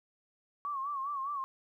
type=tone with vibrato; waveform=sine; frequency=1117 Hz; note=C#6; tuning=13 cents sharp; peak=-33 dBFS; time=0.65-1.44 s; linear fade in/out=0 ms; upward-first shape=sine; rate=4.9 Hz; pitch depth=91 cents each way; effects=12-bit

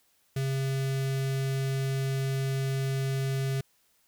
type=tone with notch filter; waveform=square; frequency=134.7 Hz; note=C#3; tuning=49 cents flat; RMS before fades=-29 dBFS; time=0.36-3.61 s; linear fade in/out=5 ms; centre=980 Hz; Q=1.4; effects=white hiss -68 dBFS RMS until 4.07 s

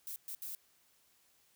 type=noise bursts at uneven times; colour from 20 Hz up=violet; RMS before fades=-43 dBFS; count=3; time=0.07-0.16 / 0.28-0.35 / 0.42-0.55 s; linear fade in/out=0 ms; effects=white hiss -70 dBFS RMS until 1.55 s

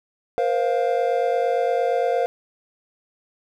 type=chord; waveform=triangle; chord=Bb suspended second; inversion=none; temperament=equal with one note detuned; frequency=474.6 / 523.3 / 698.5 Hz; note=Bb4 / C5 / F5; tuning=+31 / 0 / 0 cents; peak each=-21 dBFS; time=0.38-2.26 s; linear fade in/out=0 ms; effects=none

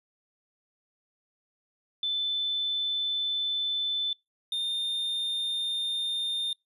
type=tone pair in turn; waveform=sine / triangle; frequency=3520 / 3629 Hz; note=A7 / A#7; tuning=0 / -47 cents; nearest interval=minor second; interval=53 cents; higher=second; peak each=-26 dBFS; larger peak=neither; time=2.03-4.13 / 4.52-6.53 s; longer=first; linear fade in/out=2 ms; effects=noise-tail reverb RT60 0.2 s tail -26 dB re dry + resampled to 32000 Hz

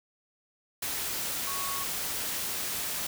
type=tone in noise; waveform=sine; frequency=1108.7 Hz; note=C#6; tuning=in tune; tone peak=-36 dBFS; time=1.47-1.84 s; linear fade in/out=5 ms; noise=white; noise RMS=-33 dBFS; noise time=0.82-3.07 s; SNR=-6 dB; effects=none

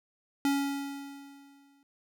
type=tone with exponential decay; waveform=square; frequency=279.4 Hz; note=C#4; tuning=14 cents sharp; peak=-24 dBFS; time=0.45-1.83 s; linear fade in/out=1 ms; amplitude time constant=300 ms; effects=none

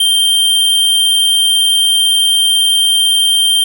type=tone; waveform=square; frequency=3159 Hz; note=G7; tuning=13 cents sharp; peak=-9 dBFS; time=0-3.64 s; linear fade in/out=5 ms; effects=none

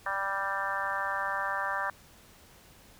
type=harmonic tone with a mistuned harmonic; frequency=196 Hz; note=G3; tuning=in tune; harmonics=3 / 4 / 5 / 6 / 7 / 8 / 9; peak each=-40 / -38 / -36 / -35 / -40 / -35 / -37 dBFS; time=0.06-1.9 s; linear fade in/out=2 ms; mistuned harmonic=9; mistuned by=+20 cents; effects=pink hiss -56 dBFS RMS until 2.99 s

